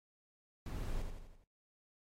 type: noise with echo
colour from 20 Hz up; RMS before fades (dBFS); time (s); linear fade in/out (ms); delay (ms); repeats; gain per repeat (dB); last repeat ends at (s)
brown; -40; 0.66-1.02; 2; 84; 5; -5; 1.44
effects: noise-tail reverb RT60 0.2 s tail -25 dB re dry + MP3 64 kbps